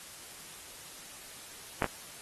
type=clicks; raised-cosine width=0.5 ms; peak=-13 dBFS; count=2; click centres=1.822 / 1.843 s; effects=white hiss -48 dBFS RMS until 2.21 s + AAC 32 kbps